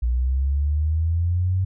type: linear sweep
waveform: sine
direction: up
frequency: 58.5 to 95 Hz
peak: -18 dBFS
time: 0.02-1.65 s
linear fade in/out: 10 ms
effects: none